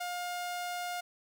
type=tone; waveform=sawtooth; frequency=710 Hz; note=F5; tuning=28 cents sharp; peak=-31 dBFS; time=0-1.01 s; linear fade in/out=10 ms; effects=none